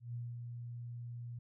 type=tone with ADSR envelope; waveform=sine; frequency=119.5 Hz; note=A#2; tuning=43 cents sharp; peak=-38 dBFS; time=0-1.39 s; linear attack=140 ms; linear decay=220 ms; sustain=-4 dB; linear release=6 ms; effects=none